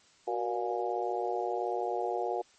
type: harmonic tone with a mistuned harmonic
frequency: 118.6 Hz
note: A#2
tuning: 30 cents sharp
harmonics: 3 / 4 / 5 / 6 / 7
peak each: -35 / -35 / -40 / -34 / -37 dBFS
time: 0.27-2.42 s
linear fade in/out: 10 ms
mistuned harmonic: 3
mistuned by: +68 cents
effects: white hiss -62 dBFS RMS until 2.58 s + MP3 32 kbps